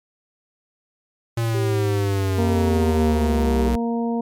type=linear sweep; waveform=square; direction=down; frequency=116.54 to 61.7 Hz; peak=-20 dBFS; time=1.37-3.76 s; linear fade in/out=5 ms
type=tone with tremolo; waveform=sine; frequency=392 Hz; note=G4; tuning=in tune; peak=-22 dBFS; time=1.54-3.69 s; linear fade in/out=10 ms; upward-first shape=sine; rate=1 Hz; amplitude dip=50%
type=harmonic tone; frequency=233.1 Hz; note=A#3; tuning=in tune; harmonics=1 / 2 / 3 / 4; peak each=-21 / -27 / -31 / -33 dBFS; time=2.38-4.21 s; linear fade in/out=5 ms
effects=MP3 96 kbps